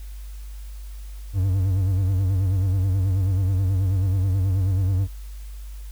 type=tone with vibrato; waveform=triangle; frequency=94.8 Hz; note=F#2; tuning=43 cents sharp; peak=-16 dBFS; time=1.33-5.08 s; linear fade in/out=50 ms; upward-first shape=sine; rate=9.3 Hz; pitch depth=86 cents each way; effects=added 50 Hz sine -33 dBFS peak until 5.91 s + white hiss -52 dBFS RMS until 5.91 s